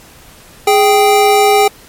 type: tone pair together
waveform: square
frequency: 415.3 / 784 Hz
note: G#4 / G5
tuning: 0 / 0 cents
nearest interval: major seventh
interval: 1100 cents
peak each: -10 dBFS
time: 0.67-1.68 s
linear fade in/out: 5 ms
effects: pink hiss -40 dBFS RMS until 1.88 s + MP3 64 kbps